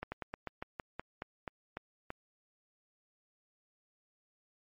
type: slowing click train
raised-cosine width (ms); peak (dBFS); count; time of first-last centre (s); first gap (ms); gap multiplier
0.5; -23; 12; 0.03-2.104; 90; 1.14
effects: MP3 32 kbps